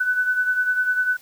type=beating tone pair; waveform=sine; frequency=1496 / 1506 Hz; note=F#6 / F#6; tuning=+19 / +30 cents; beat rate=10 Hz; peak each=-19 / -26 dBFS; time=0-1.17 s; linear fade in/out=10 ms; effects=white hiss -51 dBFS RMS until 1.21 s